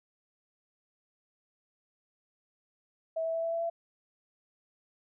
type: tone with pitch steps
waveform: sine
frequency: 650 / 654.5 / 659.1 / 663.7 / 668.3 / 672.9 Hz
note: E5 / E5 / E5 / E5 / E5 / E5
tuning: -24 / -13 / 0 / +12 / +24 / +35 cents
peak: -29 dBFS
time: 3.16-3.7 s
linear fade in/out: 10 ms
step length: 90 ms
effects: none